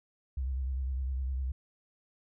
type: tone with vibrato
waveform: sine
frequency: 65.41 Hz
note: C2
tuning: in tune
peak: -30 dBFS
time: 0.37-1.52 s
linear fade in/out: 5 ms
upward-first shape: square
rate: 9.9 Hz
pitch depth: 53 cents each way
effects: none